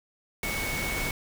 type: tone in noise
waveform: sine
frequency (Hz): 2217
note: C#7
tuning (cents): 0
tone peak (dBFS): -32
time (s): 0.43-1.11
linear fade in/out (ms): 2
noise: pink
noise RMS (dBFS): -32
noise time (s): 0.43-1.11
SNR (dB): -3
effects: none